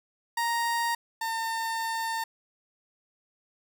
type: tone pair in turn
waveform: 30% pulse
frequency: 934 / 905.3 Hz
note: A#5 / A5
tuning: +3 / +49 cents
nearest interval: minor second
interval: 54 cents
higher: first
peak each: -23 / -26 dBFS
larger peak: first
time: 0.37-0.95 / 1.21-2.24 s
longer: second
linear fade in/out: 5 ms
effects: none